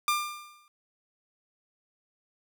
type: tone with exponential decay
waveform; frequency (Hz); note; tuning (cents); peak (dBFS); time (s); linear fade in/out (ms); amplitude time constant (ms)
sawtooth; 1196; D6; +31; -18; 0.08-0.68; 1; 130
effects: none